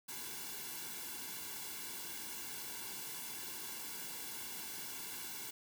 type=noise with comb filter; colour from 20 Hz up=white; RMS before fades=-45 dBFS; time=0.08-5.51 s; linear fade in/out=10 ms; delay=1.6 ms; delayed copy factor=-0.85; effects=none